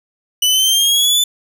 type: exponential sweep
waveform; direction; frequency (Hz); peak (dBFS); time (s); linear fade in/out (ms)
sawtooth; up; 2960 to 3520; -8; 0.42-1.24; 5
effects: none